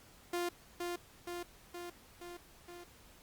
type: tone with echo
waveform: sawtooth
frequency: 350 Hz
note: F4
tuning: 4 cents sharp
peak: -30 dBFS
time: 0.33-0.49 s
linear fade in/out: 5 ms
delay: 470 ms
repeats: 5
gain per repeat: -3 dB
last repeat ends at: 2.84 s
effects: pink hiss -60 dBFS RMS until 3.22 s + Opus 48 kbps